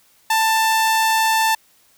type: tone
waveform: sawtooth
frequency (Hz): 887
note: A5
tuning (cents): +14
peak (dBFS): -11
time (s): 0.3-1.55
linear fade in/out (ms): 5
effects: white hiss -56 dBFS RMS until 1.97 s